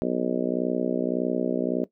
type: harmonic tone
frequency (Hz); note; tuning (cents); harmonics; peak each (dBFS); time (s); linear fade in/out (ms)
61.74; B1; 0; 3 / 4 / 5 / 6 / 7 / 8 / 9 / 10; -32 / -28 / -31 / -29 / -31 / -35 / -33 / -33; 0.02-1.84; 0
effects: noise-tail reverb RT60 0.1 s tail -17 dB re dry